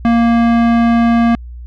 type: tone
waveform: square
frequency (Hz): 233.1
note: A#3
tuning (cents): 0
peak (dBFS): -9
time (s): 0.05-1.35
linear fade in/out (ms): 0
effects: added 60 Hz sine -27 dBFS peak until 1.66 s + low-pass 2000 Hz 12 dB/octave